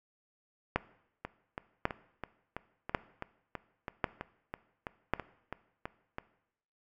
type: two click trains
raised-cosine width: 0.5 ms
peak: -12 / -22 dBFS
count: 5 / 16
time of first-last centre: 0.76-5.136 / 1.25-6.184 s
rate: 0.914 / 3.04 Hz
effects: noise-tail reverb RT60 0.8 s tail -18 dB re dry